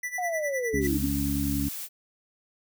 square tone with tremolo, 1975.5 Hz, B6, in tune, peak -29 dBFS, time 0.03-0.87 s, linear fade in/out 5 ms, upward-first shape sine, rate 9.8 Hz, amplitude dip 80%
sine linear sweep, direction down, 740 to 249.7 Hz, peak -27 dBFS, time 0.18-1.06 s, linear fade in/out 5 ms
harmonic tone, 70.3 Hz, C#2, 25 cents sharp, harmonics 1 / 2 / 3 / 4, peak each -31 / -33 / -32 / -28 dBFS, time 0.73-1.69 s, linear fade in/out 10 ms
blue noise, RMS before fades -36 dBFS, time 0.8-1.89 s, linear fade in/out 50 ms
effects none

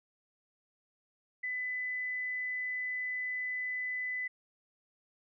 sine tone, 2003 Hz, B6, 24 cents sharp, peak -33 dBFS, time 1.43-4.28 s, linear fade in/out 10 ms, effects none

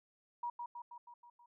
sine tone with echo, 957 Hz, A#5, 45 cents sharp, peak -36 dBFS, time 0.43-0.5 s, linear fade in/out 5 ms, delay 160 ms, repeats 6, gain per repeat -4 dB, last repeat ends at 1.46 s, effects none

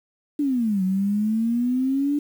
sine exponential two-way sweep, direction down then up, 300 to 185 to 294.4 Hz, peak -19 dBFS, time 0.39-2.19 s, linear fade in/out 5 ms, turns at 0.83 s, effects 8-bit

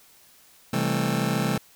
sawtooth chord, A minor seventh, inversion first, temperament just, 132 / 165 / 198 / 220 Hz, C3 / E3 / G3 / A3, +16 / +2 / +18 / 0 cents, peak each -24 dBFS, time 0.73-1.58 s, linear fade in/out 5 ms, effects white hiss -55 dBFS RMS until 1.75 s

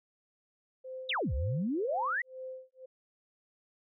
sine tone with tremolo, 518 Hz, C5, 17 cents flat, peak -38 dBFS, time 0.84-2.86 s, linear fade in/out 10 ms, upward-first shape sine, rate 2 Hz, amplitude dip 100%
sine exponential two-way sweep, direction down then up, 3996 to 61.74 to 2041 Hz, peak -29 dBFS, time 1.09-2.22 s, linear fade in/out 5 ms, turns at 1.34 s
effects none

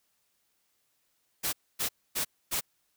white noise bursts, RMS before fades -30 dBFS, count 4, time 1.43-2.61 s, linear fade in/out 20 ms, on 100 ms, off 260 ms, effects white hiss -74 dBFS RMS until 2.96 s

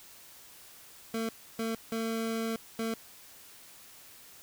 25% pulse tone bursts at uneven times, 225.7 Hz, A3, 44 cents sharp, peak -27 dBFS, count 4, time 1.14-1.29 / 1.59-1.75 / 1.92-2.56 / 2.79-2.94 s, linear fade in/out 2 ms, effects white hiss -53 dBFS RMS until 4.42 s

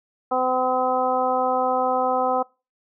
harmonic tone, 255.4 Hz, C4, 42 cents flat, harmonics 1 / 2 / 3 / 4 / 5, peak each -31 / -24 / -22 / -27 / -27 dBFS, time 0.31-2.43 s, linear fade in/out 10 ms, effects noise-tail reverb RT60 0.3 s tail -25 dB re dry

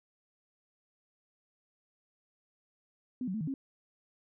sine tone with pitch steps, 252.4 / 186.3 / 219.7 / 157.2 / 270.5 Hz, B3 / F#3 / A3 / D#3 / C#4, +38 / +12 / -2 / +18 / -42 cents, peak -32 dBFS, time 3.21-3.54 s, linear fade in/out 2 ms, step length 66 ms, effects none

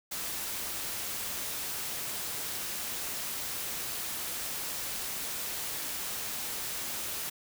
white noise, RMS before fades -36 dBFS, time 0.11-7.3 s, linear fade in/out 10 ms, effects none

